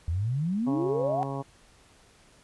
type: exponential sweep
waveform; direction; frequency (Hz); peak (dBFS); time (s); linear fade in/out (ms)
sine; up; 78.1 to 777; -25; 0.08-1.23; 0
type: harmonic tone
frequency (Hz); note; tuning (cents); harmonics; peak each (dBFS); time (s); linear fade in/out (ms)
137.4; C#3; -15; 1 / 2 / 3 / 4 / 5 / 6 / 7 / 8; -34 / -37 / -39 / -40 / -41 / -42 / -42 / -43; 0.66-1.43; 20
effects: pink hiss -58 dBFS RMS until 2.43 s + resampled to 24000 Hz